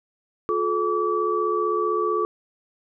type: tone cluster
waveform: sine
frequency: 355.9 / 431.5 / 1151 Hz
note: F4 / A4 / D6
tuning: +33 / -34 / -35 cents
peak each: -26 / -24 / -24 dBFS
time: 0.49-2.25 s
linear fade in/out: 0 ms
effects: none